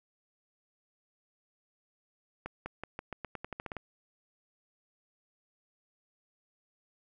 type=accelerating click train; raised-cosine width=0.5 ms; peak=-23 dBFS; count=13; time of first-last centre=2.46-3.767 s; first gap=200 ms; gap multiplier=0.88; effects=none